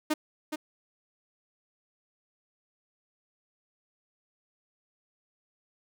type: tone with echo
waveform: sawtooth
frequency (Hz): 306.4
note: D#4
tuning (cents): -27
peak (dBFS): -20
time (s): 0.1-0.14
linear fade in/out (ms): 10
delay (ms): 420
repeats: 1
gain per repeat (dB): -7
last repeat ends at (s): 0.56
effects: none